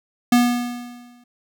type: tone with exponential decay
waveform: square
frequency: 242.6 Hz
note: B3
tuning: 31 cents flat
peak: -11 dBFS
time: 0.32-1.24 s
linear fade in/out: 5 ms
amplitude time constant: 200 ms
effects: none